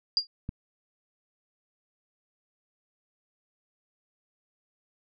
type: tone with exponential decay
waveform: sine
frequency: 4806 Hz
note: D8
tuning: 39 cents sharp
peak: -17 dBFS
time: 0.17-0.27 s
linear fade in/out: 1 ms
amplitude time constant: 21 ms
type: click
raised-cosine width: 5 ms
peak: -21 dBFS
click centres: 0.491 s
effects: none